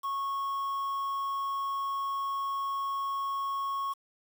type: tone with quantisation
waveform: triangle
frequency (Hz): 1100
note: C#6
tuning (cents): -14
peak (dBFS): -28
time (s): 0.03-3.94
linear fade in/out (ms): 20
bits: 8
effects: none